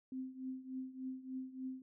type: tone with tremolo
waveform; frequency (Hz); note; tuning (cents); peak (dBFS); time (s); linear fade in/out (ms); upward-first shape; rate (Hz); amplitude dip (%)
sine; 260; C4; -11; -38; 0.12-1.82; 2; triangle; 3.4; 85
effects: none